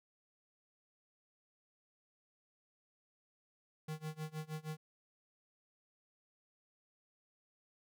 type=tone with tremolo; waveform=square; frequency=155.56 Hz; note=D#3; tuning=in tune; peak=-39 dBFS; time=3.88-4.77 s; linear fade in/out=5 ms; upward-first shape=sine; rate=6.4 Hz; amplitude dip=95%; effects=none